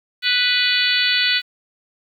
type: harmonic tone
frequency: 493.9 Hz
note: B4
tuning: in tune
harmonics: 3 / 4 / 5 / 6 / 7 / 8 / 9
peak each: -23 / -23 / -23 / -23 / -23 / -23 / -23 dBFS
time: 0.22-1.42 s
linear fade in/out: 50 ms
effects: 8-bit